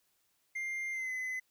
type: tone with pitch glide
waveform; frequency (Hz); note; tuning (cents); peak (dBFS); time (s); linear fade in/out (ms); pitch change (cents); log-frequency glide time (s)
triangle; 2100 to 2028; C7 to B6; +6 to +45; -33; 0.55-1.4; 10; -61; 0.92-1.12
effects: white hiss -75 dBFS RMS until 1.5 s